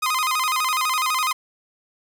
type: tone with vibrato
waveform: sawtooth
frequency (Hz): 1136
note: C#6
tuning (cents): +42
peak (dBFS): -16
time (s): 0.02-1.33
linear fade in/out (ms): 10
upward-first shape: square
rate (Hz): 12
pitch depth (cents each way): 160
effects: none